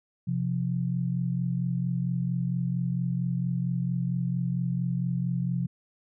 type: tone pair together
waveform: sine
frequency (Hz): 130.2 / 174.6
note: C3 / F3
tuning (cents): -8 / 0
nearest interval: perfect fourth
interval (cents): 508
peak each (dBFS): -28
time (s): 0.27-5.67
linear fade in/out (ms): 10
effects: none